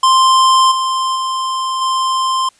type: tone with level steps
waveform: square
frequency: 1046.5 Hz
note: C6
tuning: in tune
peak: -8 / -15 / -17 / -14 dBFS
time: 0.03-2.49 s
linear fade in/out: 5 ms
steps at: 0.71 / 1.15 / 1.81 s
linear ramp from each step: 10 ms
effects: white hiss -52 dBFS RMS until 2.59 s + resampled to 22050 Hz

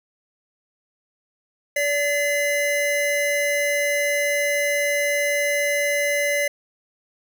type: tone pair together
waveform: square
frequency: 576.8 / 2046 Hz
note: D5 / C7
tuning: -31 / -39 cents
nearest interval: octave + minor seventh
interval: 2192 cents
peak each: -23 dBFS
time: 1.76-6.48 s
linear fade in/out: 5 ms
effects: none

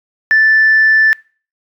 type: tone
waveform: sine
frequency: 1760 Hz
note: A6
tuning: in tune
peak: -5 dBFS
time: 0.31-1.13 s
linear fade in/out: 0 ms
effects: noise-tail reverb RT60 0.4 s tail -25 dB re dry + tanh soft clip ceiling -3 dBFS

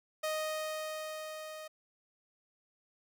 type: tone with level ramp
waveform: sawtooth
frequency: 622.3 Hz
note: D#5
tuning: in tune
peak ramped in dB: -28 to -40 dBFS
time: 0.23-1.68 s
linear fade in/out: 10 ms
effects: none

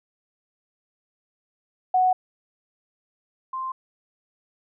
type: tone pair in turn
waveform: sine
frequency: 740 / 1046.5 Hz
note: F#5 / C6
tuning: 0 / 0 cents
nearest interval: tritone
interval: 600 cents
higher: second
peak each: -16 / -27 dBFS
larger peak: first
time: 1.94-2.13 / 3.53-3.72 s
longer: neither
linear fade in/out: 5 ms
effects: none

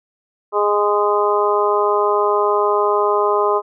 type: harmonic tone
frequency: 206.6 Hz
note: G#3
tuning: 9 cents flat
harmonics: 2 / 3 / 4 / 5 / 6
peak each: -17 / -22 / -23 / -19 / -22 dBFS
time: 0.52-3.62 s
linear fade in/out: 50 ms
effects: none

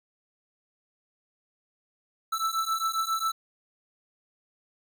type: beating tone pair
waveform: square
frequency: 1318.5 / 1325.9 Hz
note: E6 / E6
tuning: 0 / +10 cents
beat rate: 7.4 Hz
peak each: -30 dBFS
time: 2.32-3.32 s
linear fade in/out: 10 ms
effects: none

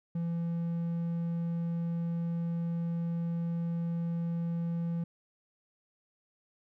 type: tone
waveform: triangle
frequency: 168.8 Hz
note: E3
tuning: 41 cents sharp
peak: -28 dBFS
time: 0.15-5.04 s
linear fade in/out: 5 ms
effects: none

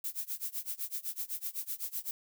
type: noise with tremolo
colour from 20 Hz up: violet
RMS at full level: -35 dBFS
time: 0.04-2.11 s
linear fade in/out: 2 ms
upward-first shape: sine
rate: 7.9 Hz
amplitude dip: 95%
effects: none

